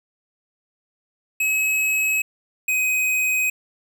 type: tone pair in turn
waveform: square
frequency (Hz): 2563 / 2516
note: E7 / D#7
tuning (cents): -49 / +19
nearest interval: unison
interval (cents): 32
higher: first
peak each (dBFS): -19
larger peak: neither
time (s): 1.4-2.22 / 2.68-3.5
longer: neither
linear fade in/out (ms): 5
effects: none

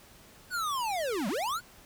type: linear two-way sweep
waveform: square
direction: down then up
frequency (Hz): 1510 to 178.2 to 1510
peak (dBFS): -30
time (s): 0.5-1.61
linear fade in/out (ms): 50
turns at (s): 1.28
effects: pink hiss -55 dBFS RMS until 1.85 s

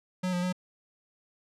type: tone with pitch steps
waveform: square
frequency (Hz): 183.3 / 177.7 / 182.1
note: F#3 / F3 / F#3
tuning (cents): -16 / +30 / -27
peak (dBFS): -28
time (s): 0.23-0.527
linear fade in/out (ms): 10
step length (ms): 99
effects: low-pass 9000 Hz 12 dB/octave

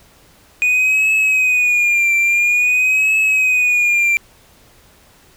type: tone with vibrato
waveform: triangle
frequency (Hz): 2468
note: D#7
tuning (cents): -15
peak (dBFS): -10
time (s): 0.62-4.17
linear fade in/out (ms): 0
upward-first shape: triangle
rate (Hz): 0.49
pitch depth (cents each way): 85
effects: pink hiss -49 dBFS RMS until 5.36 s

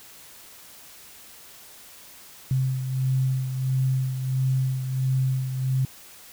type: beating tone pair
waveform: sine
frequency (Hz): 130.81 / 132.31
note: C3 / C3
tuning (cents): 0 / +20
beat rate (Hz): 1.5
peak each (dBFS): -22 / -30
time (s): 2.51-5.85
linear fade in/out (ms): 2
effects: white hiss -47 dBFS RMS until 6.32 s

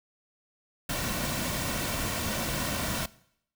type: noise with comb filter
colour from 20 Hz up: pink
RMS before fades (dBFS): -31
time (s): 0.89-3.06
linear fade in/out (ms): 5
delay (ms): 2.4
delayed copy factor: -0.5
effects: noise-tail reverb RT60 0.7 s tail -20 dB re dry

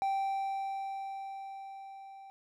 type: tone with level ramp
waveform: triangle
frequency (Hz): 781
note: G5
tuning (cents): -7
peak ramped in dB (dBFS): -26 to -46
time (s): 0.02-2.3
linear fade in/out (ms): 0
effects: none

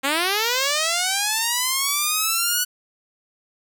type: linear sweep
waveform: 5% pulse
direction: up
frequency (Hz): 262.4 to 1484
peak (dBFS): -8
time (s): 0.03-2.65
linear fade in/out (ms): 20
effects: none

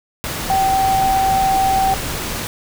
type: tone in noise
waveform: sine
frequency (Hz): 771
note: G5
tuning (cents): -29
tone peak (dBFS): -13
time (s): 0.5-1.94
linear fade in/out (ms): 0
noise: pink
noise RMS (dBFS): -24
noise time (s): 0.24-2.47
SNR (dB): +8
effects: none

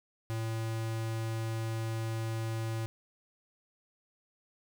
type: tone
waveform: square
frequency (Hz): 112.5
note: A2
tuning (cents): +39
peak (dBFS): -33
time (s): 0.3-2.86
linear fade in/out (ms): 0
effects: none

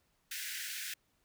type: high-pass noise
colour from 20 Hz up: pink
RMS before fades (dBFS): -41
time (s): 0.31-0.94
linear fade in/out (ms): 5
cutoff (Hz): 1500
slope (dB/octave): 96
effects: pink hiss -75 dBFS RMS until 1.24 s

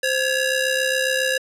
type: ring-modulated tone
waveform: sawtooth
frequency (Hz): 1108.7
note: C#6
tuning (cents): 0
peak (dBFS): -12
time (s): 0.03-1.38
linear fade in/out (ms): 5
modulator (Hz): 588
effects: low-pass 12000 Hz 12 dB/octave

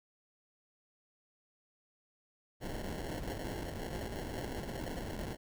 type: noise with sample-and-hold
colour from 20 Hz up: pink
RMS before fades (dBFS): -40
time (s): 2.6-5.37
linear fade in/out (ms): 50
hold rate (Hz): 1225
effects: none

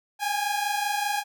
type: tone pair together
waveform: sawtooth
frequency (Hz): 807.9 / 833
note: G#5 / G#5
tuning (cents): -48 / +5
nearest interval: minor second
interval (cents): 53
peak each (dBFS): -24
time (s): 0.19-1.24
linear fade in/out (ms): 50
effects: none

